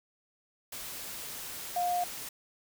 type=tone in noise; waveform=sine; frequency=710 Hz; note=F5; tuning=28 cents sharp; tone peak=-27 dBFS; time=1.76-2.04 s; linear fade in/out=5 ms; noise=white; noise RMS=-41 dBFS; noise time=0.72-2.29 s; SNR=+11 dB; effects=none